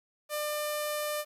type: tone with low-pass filter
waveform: sawtooth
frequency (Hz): 598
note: D5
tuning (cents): +31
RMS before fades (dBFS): -33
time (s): 0.29-1.25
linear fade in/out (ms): 50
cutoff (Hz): 12000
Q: 3.2
effects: 10-bit